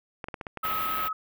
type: clicks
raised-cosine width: 0.5 ms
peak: -20 dBFS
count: 8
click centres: 0.242 / 0.285 / 0.342 / 0.412 / 0.468 / 0.573 / 0.653 / 0.715 s
type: tone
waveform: sine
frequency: 1280 Hz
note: D#6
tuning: 49 cents sharp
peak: -28 dBFS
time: 0.63-1.13 s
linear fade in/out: 5 ms
type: band-stop noise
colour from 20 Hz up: white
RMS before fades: -33 dBFS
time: 0.63-1.09 s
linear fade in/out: 20 ms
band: 3100 to 15000 Hz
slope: 24 dB/octave
effects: none

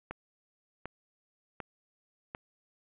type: click train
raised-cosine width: 0.5 ms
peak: -23 dBFS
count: 4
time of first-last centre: 0.11-2.349 s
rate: 1.34 Hz
effects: resampled to 8000 Hz + 10-bit

